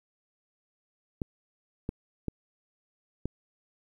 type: clicks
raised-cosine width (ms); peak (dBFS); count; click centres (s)
3; -18; 4; 1.218 / 1.891 / 2.283 / 3.256
effects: 10-bit